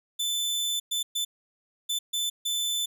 sawtooth tone bursts at uneven times, 3520 Hz, A7, in tune, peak -23 dBFS, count 6, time 0.19-0.8 / 0.91-1.03 / 1.15-1.25 / 1.89-1.99 / 2.13-2.3 / 2.45-2.86 s, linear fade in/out 10 ms, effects none

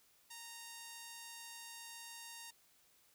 5% pulse tone, 927 Hz, A#5, 10 cents flat, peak -37 dBFS, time 0.3-2.51 s, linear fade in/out 10 ms, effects white hiss -70 dBFS RMS until 3.14 s

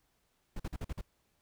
brown noise bursts, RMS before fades -37 dBFS, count 6, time 0.56-1.012 s, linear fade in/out 5 ms, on 37 ms, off 46 ms, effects pink hiss -75 dBFS RMS until 1.41 s

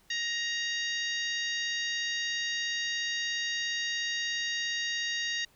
harmonic tone, 937 Hz, A#5, 9 cents sharp, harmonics 2 / 3 / 4 / 5 / 6 / 7, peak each -33 / -37 / -36 / -40 / -43 / -43 dBFS, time 0.1-5.45 s, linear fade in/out 5 ms, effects pink hiss -64 dBFS RMS until 5.55 s

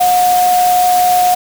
sine tone in noise, 723 Hz, F#5, 40 cents flat, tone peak -8 dBFS, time 0-1.35 s, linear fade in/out 10 ms, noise white, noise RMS -21 dBFS, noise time 0-1.35 s, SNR +10 dB, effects none

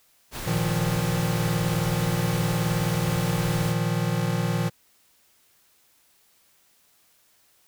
pink noise, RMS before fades -34 dBFS, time 0.31-3.75 s, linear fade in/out 50 ms
square chord, Bb suspended fourth, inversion none, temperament equal, 116.54 / 155.56 / 174.61 Hz, Bb2 / Eb3 / F3, 0 / 0 / 0 cents, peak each -28 / -28 / -28 dBFS, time 0.46-4.7 s, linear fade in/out 20 ms
effects white hiss -62 dBFS RMS until 7.67 s

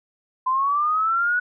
sine linear sweep, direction up, 1016 to 1480 Hz, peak -18 dBFS, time 0.46-1.4 s, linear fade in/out 10 ms, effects none

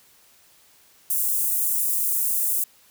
white high-pass noise, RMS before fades -23 dBFS, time 1.1-2.64 s, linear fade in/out 5 ms, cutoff 8700 Hz, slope 24 dB/octave, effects white hiss -56 dBFS RMS until 2.9 s

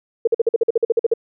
sine tone bursts, 460 Hz, A#4, 23 cents flat, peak -11 dBFS, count 13, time 0.25-1.138 s, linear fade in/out 5 ms, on 24 ms, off 48 ms, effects none

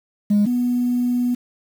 sine tone pair in turn, 206.1 / 245.1 Hz, G#3 / B3, -13 / -13 cents, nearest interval minor third, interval 300 cents, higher second, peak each -11 / -16 dBFS, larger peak first, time 0.3-0.46 / 0.46-1.35 s, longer second, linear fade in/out 10 ms, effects tanh soft clip ceiling -11 dBFS + 7-bit

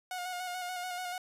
sawtooth tone with vibrato, 724 Hz, F#5, 38 cents flat, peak -32 dBFS, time 0.11-1.18 s, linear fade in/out 2 ms, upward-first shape square, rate 6.9 Hz, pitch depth 27 cents each way, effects resampled to 32000 Hz

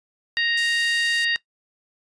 harmonic tone, 932.3 Hz, A#5, in tune, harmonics 2 / 3 / 4 / 5, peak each -22 / -26 / -28 / -30 dBFS, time 0.37-1.36 s, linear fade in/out 0 ms
white high-pass noise, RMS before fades -33 dBFS, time 0.57-1.25 s, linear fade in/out 5 ms, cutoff 4100 Hz, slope 48 dB/octave
effects noise-tail reverb RT60 0.1 s tail -19 dB re dry + resampled to 22050 Hz

